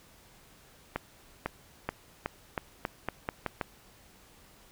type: accelerating click train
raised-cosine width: 0.5 ms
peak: -15 dBFS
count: 10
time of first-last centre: 0.96-3.612 s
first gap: 500 ms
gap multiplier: 0.86
effects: pink hiss -58 dBFS RMS until 4.71 s